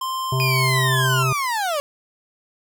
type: tone with pitch glide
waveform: square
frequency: 1046.5 to 1031.5 Hz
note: C6 to C6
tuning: 0 to -25 cents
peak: -24 dBFS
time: 0.01-1.23 s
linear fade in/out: 5 ms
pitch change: -25 cents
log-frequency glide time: 0.49-0.92 s
type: harmonic tone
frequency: 130.81 Hz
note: C3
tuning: in tune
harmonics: 1 / 3 / 5 / 7 / 8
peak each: -19 / -29 / -33 / -36 / -37 dBFS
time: 0.32-1.33 s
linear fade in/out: 5 ms
type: linear sweep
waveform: 30% pulse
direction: down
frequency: 2489 to 554.4 Hz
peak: -18 dBFS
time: 0.4-1.8 s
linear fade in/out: 0 ms
effects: none